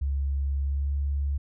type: tone with pitch glide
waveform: sine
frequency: 69.3 to 70.51 Hz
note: C#2 to C#2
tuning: 0 to +30 cents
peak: -24 dBFS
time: 0.01-1.38 s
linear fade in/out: 10 ms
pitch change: +30 cents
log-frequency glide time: 0.62-0.93 s
effects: none